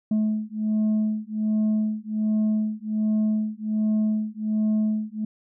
sine beating tone pair, 214.5 / 215.8 Hz, A3 / A3, -44 / -33 cents, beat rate 1.3 Hz, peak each -22 dBFS, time 0.11-5.25 s, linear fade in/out 5 ms, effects tanh soft clip ceiling -18 dBFS

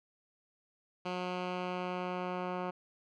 10% pulse tone with low-pass filter sweep, 181 Hz, F#3, 38 cents flat, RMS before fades -37 dBFS, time 1.05-2.71 s, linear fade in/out 10 ms, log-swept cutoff 3500 to 1700 Hz, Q 1.1, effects none

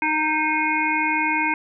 harmonic tone with a mistuned harmonic, 308.7 Hz, D#4, 14 cents flat, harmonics 1 / 3 / 5 / 7 / 8, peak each -27 / -23 / -28 / -24 / -26 dBFS, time 0.02-1.54 s, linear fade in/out 2 ms, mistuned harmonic 5, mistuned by +25 cents, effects none

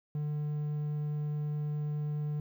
triangle tone, 149.2 Hz, D3, 28 cents sharp, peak -29 dBFS, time 0.15-2.4 s, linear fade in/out 2 ms, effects 11-bit

